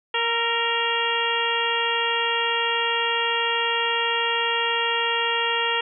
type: harmonic tone with a mistuned harmonic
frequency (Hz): 466.2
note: A#4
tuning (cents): 0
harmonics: 1 / 2 / 3 / 4 / 5 / 6 / 7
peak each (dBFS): -29 / -27 / -30 / -28 / -32 / -26 / -29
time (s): 0.14-5.81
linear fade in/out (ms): 5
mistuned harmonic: 3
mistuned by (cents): -36
effects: none